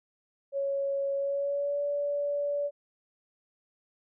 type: tone with pitch glide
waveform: sine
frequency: 554.4 to 575.6 Hz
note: C#5 to D5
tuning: 0 to -35 cents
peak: -27 dBFS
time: 0.52-2.71 s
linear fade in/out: 50 ms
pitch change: +65 cents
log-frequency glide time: 1.15-1.82 s
effects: none